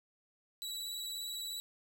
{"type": "tone with vibrato", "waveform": "sawtooth", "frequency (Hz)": 3919, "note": "B7", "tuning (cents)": -14, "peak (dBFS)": -36, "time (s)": [0.62, 1.6], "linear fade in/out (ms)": 0, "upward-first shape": "square", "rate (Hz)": 17, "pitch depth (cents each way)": 15, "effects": []}